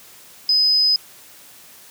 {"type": "tone", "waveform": "sine", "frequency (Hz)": 5030, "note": "D#8", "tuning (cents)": 18, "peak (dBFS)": -13, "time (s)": [0.49, 0.96], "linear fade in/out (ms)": 2, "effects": ["white hiss -45 dBFS RMS until 1.9 s", "high-pass 80 Hz 12 dB/octave"]}